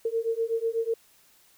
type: beating tone pair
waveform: sine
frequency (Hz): 451.8 / 459.9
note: A4 / A#4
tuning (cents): +46 / -23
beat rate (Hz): 8.1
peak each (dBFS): -28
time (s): 0.05-0.94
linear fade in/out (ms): 5
effects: white hiss -60 dBFS RMS until 1.57 s